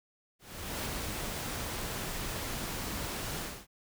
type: noise with ADSR envelope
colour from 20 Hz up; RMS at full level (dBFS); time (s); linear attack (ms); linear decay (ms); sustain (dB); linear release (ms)
pink; -35; 0.39-3.67; 460; 21; -2; 260
effects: none